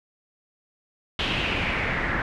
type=noise with low-pass filter sweep; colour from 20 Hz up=pink; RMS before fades=-26 dBFS; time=1.19-2.22 s; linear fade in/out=2 ms; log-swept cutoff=3200 to 1700 Hz; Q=3.7; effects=none